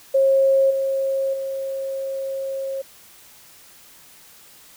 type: tone with level steps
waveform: sine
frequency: 540 Hz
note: C#5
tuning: 45 cents flat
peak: -13 / -19 / -24 dBFS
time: 0.14-2.82 s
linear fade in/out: 10 ms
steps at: 0.7 / 1.33 s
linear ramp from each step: 10 ms
effects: white hiss -48 dBFS RMS until 4.76 s